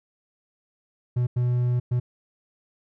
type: tone bursts at uneven times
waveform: triangle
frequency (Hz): 122.9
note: B2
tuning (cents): -8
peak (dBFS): -18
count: 3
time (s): 1.16-1.27 / 1.36-1.8 / 1.91-2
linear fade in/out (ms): 10
effects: none